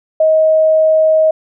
sine tone, 631 Hz, D#5, 24 cents sharp, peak -7 dBFS, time 0.2-1.31 s, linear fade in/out 5 ms, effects none

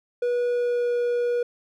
triangle tone with pitch glide, 485.8 to 482.2 Hz, B4 to B4, -29 to -41 cents, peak -19 dBFS, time 0.22-1.43 s, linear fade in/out 5 ms, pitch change -12 cents, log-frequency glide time 0.49-0.93 s, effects none

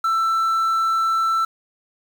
triangle tone with quantisation, 1332 Hz, E6, 18 cents sharp, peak -15 dBFS, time 0.04-1.45 s, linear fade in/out 5 ms, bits 7, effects none

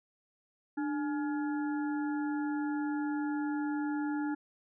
harmonic tone with a mistuned harmonic, 281.7 Hz, C#4, 28 cents sharp, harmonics 1 / 3 / 5 / 6, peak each -31 / -41 / -45 / -47 dBFS, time 0.77-4.35 s, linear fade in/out 10 ms, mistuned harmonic 1, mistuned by +93 cents, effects none

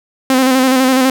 sawtooth tone with vibrato, 260 Hz, C4, 11 cents flat, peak -5 dBFS, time 0.3-1.1 s, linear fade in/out 2 ms, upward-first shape square, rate 12 Hz, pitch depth 33 cents each way, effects none

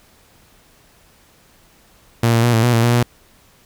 sawtooth tone with pitch steps, 116.6 / 115.5 / 119.9 / 112.5 / 121.5 / 115 / 119.6 / 120.5 Hz, A#2 / A#2 / A#2 / A2 / B2 / A#2 / A#2 / B2, +1 / -16 / +49 / +39 / -28 / -23 / +45 / -42 cents, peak -8 dBFS, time 2.23-3.03 s, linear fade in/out 5 ms, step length 100 ms, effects pink hiss -52 dBFS RMS until 3.65 s

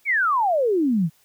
sine exponential sweep, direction down, 2349 to 150 Hz, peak -17 dBFS, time 0.05-1.1 s, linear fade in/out 50 ms, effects white hiss -60 dBFS RMS until 1.24 s

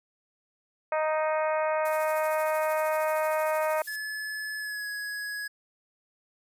harmonic tone, 311.1 Hz, D#4, in tune, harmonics 2 / 3 / 4 / 5 / 6 / 7 / 8, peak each -26 / -31 / -34 / -38 / -40 / -41 / -43 dBFS, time 0.92-3.82 s, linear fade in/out 2 ms
violet noise with tremolo, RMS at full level -39 dBFS, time 1.85-3.96 s, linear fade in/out 2 ms, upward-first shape sine, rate 13 Hz, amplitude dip 50%
square tone with pitch glide, 1719 to 1673 Hz, A6 to G#6, -41 to +12 cents, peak -33 dBFS, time 3.87-5.48 s, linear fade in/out 10 ms, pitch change -47 cents, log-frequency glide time 4.57-4.87 s
effects resampled to 32000 Hz

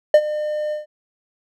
triangle tone with ADSR envelope, 604 Hz, D5, 48 cents sharp, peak -3 dBFS, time 0.14-0.86 s, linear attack 3 ms, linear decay 60 ms, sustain -16 dB, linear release 140 ms, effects none

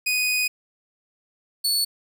sawtooth tone pair in turn, 2489 / 4435 Hz, D#7 / C#8, 0 / 0 cents, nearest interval minor seventh, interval 1000 cents, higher second, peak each -17 dBFS, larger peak neither, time 0.06-0.48 / 1.64-1.85 s, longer first, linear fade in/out 10 ms, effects none

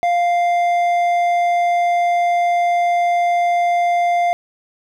sine tone with hard clipping, 698.5 Hz, F5, in tune, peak -15 dBFS, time 0.03-4.33 s, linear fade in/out 0 ms, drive 6 dB, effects none

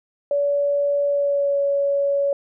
sine tone with pitch glide, 571 to 562.5 Hz, D5 to C#5, -49 to +25 cents, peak -17 dBFS, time 0.31-2.33 s, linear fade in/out 2 ms, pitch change -26 cents, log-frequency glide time 1.06-1.58 s, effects none

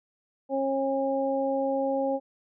harmonic tone, 271.4 Hz, C#4, 36 cents flat, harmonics 1 / 2 / 3, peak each -30 / -26 / -32 dBFS, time 0.49-2.2 s, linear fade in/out 50 ms, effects none

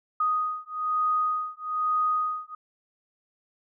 sine beating tone pair, 1244.5 / 1245.6 Hz, D#6 / D#6, 0 / +2 cents, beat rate 1.1 Hz, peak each -27 dBFS, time 0.2-2.55 s, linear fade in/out 5 ms, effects none

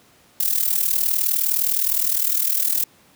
violet noise with amplitude modulation, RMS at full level -17 dBFS, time 0.4-2.84 s, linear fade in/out 5 ms, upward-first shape sine, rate 39.6 Hz, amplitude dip 75%, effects pink hiss -54 dBFS RMS until 3.15 s + high-pass 100 Hz 12 dB/octave

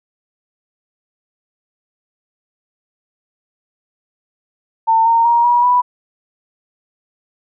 sine tone with pitch steps, 900 / 920.5 / 941.5 / 962.9 / 984.9 Hz, A5 / A#5 / A#5 / B5 / B5, +39 / -22 / +17 / -44 / -5 cents, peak -9 dBFS, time 4.87-5.82 s, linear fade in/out 20 ms, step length 190 ms, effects none

